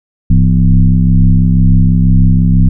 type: tone with frequency modulation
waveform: sine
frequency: 100.2 Hz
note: G2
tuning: 38 cents sharp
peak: -4 dBFS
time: 0.3-2.69 s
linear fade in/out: 5 ms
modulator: 66.1 Hz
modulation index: 1.5
effects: none